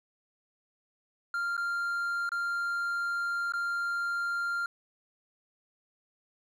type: tone with dropouts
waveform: triangle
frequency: 1393 Hz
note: F6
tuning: 5 cents flat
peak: -27 dBFS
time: 1.34-4.66 s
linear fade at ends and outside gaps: 2 ms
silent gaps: 1.568-1.577 / 2.292-2.318 / 3.522-3.536 s
effects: none